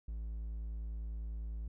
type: tone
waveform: triangle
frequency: 55 Hz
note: A1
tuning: in tune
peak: -36 dBFS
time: 0.08-1.68 s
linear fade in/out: 5 ms
effects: none